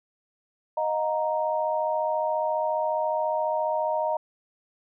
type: chord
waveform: sine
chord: Eb suspended second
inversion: none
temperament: equal with one note detuned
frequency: 622.3 / 716.8 / 932.3 Hz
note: Eb5 / F5 / Bb5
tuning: 0 / +45 / 0 cents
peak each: -26 / -32 / -27 dBFS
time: 0.77-4.17 s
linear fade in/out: 5 ms
effects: none